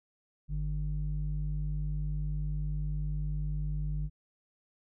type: tone with low-pass filter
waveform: square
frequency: 50 Hz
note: G1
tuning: 35 cents sharp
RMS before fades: -33 dBFS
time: 0.48-4.1 s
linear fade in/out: 50 ms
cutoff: 130 Hz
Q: 6.4
effects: none